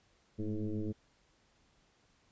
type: tone with frequency modulation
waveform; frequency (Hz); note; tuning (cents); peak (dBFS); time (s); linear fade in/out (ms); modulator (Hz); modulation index
sine; 109.8; A2; -3; -33; 0.38-0.93; 20; 106; 2.8
effects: pink hiss -70 dBFS RMS until 2.31 s + resampled to 16000 Hz